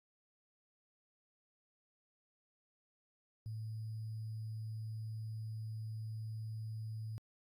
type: tone with sample-and-hold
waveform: sine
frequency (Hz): 109.9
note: A2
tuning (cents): -2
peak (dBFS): -40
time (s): 3.46-7.18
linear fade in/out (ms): 0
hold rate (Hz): 4900
effects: AAC 64 kbps